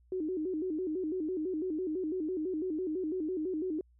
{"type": "tone with vibrato", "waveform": "sine", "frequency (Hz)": 339.2, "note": "E4", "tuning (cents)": 50, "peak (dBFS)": -31, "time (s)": [0.12, 3.81], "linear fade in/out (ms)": 2, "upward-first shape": "square", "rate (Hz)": 6, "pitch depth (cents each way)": 160, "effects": ["added 60 Hz sine -61 dBFS peak until 3.99 s"]}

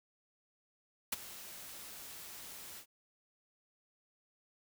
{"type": "noise with ADSR envelope", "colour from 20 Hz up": "white", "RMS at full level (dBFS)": -32, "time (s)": [1.12, 2.86], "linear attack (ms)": 8, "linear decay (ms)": 20, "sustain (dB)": -17, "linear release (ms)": 82, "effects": []}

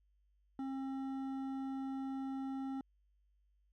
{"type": "tone with hard clipping", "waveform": "sine", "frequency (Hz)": 268.2, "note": "C4", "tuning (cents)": 43, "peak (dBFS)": -40, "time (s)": [0.59, 2.81], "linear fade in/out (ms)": 2, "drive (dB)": 9, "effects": ["added 50 Hz sine -70 dBFS peak until 3.72 s"]}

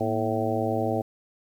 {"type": "harmonic tone with a mistuned harmonic", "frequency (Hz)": 110, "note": "A2", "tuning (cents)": 0, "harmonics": [1, 2, 3, 4, 5, 6, 7], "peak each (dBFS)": [-31, -31, -31, -31, -31, -31, -31], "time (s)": [0, 1.02], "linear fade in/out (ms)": 10, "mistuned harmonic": 2, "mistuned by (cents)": 100, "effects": ["9-bit"]}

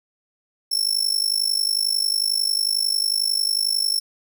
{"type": "tone with amplitude modulation", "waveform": "sawtooth", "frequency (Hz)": 5400, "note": "E8", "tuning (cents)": 41, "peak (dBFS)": -13, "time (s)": [0.71, 4], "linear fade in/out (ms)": 10, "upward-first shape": "sine", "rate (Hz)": 51.1, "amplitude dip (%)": 85, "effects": []}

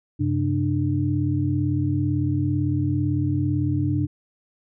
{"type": "tone cluster", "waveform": "sine", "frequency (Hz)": [95.5, 133.4, 298.2], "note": ["G2", "C3", "D4"], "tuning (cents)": [-45, 34, 27], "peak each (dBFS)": -24, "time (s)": [0.19, 4.07], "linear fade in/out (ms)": 20, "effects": []}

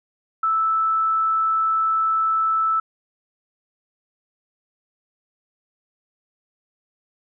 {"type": "tone", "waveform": "sine", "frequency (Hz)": 1315, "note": "E6", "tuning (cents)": -5, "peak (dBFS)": -17, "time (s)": [0.43, 2.8], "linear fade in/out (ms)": 5, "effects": []}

